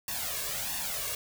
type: noise with flanger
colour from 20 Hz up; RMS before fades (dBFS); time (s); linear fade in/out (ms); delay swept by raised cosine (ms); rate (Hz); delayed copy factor
white; -34; 0.08-1.15; 2; 1.1 to 1.82; 1.5; +0.75
effects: none